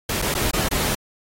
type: noise with dropouts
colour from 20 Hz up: pink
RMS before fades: -23 dBFS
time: 0.09-0.95 s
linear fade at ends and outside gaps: 5 ms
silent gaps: 0.218-0.222 / 0.342-0.349 / 0.512-0.533 / 0.687-0.711 s
effects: AAC 48 kbps